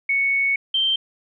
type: tone pair in turn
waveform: sine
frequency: 2217 / 3135 Hz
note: C#7 / G7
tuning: 0 / -1 cents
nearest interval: tritone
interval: 599 cents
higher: second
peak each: -17 dBFS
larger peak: neither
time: 0.09-0.56 / 0.74-0.96 s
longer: first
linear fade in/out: 5 ms
effects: none